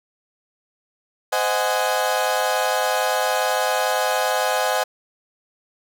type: chord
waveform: 30% pulse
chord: Ab dominant seventh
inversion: first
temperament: equal with one note detuned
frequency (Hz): 515.2 / 622.3 / 740 / 830.6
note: C5 / Eb5 / Gb5 / Ab5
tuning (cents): -27 / 0 / 0 / 0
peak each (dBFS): -22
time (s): 1.32-4.84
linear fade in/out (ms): 10
effects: none